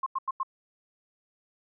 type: tone bursts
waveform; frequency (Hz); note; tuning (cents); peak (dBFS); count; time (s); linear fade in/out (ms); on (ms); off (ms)
sine; 1065; C6; +30; -26; 4; 0.03-0.432; 5; 33; 90
effects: none